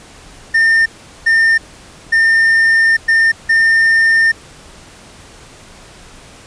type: tone bursts at uneven times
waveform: triangle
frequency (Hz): 1810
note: A6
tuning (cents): +48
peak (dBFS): -6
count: 5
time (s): 0.54-0.86 / 1.26-1.58 / 2.12-2.97 / 3.08-3.32 / 3.49-4.32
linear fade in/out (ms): 10
effects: pink hiss -39 dBFS RMS until 6.46 s + resampled to 22050 Hz